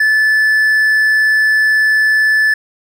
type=tone; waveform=triangle; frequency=1741 Hz; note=A6; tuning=19 cents flat; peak=-7 dBFS; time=0-2.54 s; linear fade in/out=5 ms; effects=none